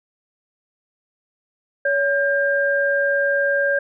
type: tone pair together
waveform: sine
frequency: 563.6 / 1600 Hz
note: C#5 / G6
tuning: +29 / +35 cents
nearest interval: octave + tritone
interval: 1806 cents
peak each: -19 dBFS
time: 1.85-3.79 s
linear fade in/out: 5 ms
effects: none